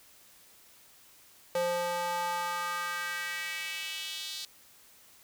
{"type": "tone with high-pass filter sweep", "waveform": "square", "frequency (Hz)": 174.61, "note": "F3", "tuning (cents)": 0, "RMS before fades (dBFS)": -34, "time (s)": [1.55, 4.45], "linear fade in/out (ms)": 2, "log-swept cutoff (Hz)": [520, 4100], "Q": 2.7, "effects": ["white hiss -58 dBFS RMS until 5.23 s"]}